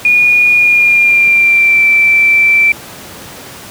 sine tone with pitch glide, 2442 to 2336 Hz, D#7 to D7, -33 to -10 cents, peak -5 dBFS, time 0.05-2.72 s, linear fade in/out 2 ms, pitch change -77 cents, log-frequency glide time 0.51-1.85 s, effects pink hiss -30 dBFS RMS until 3.7 s + high-pass 100 Hz 12 dB/octave

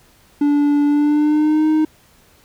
triangle tone with pitch glide, 290 to 310.8 Hz, D4 to D#4, -22 to -2 cents, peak -10 dBFS, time 0.41-1.85 s, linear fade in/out 5 ms, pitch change +120 cents, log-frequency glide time 0.86-1.67 s, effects pink hiss -52 dBFS RMS until 2.44 s

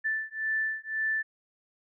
sine beating tone pair, 1760 / 1761.9 Hz, A6 / A6, 0 / +2 cents, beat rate 1.9 Hz, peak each -31 dBFS, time 0.04-1.23 s, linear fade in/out 20 ms, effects none

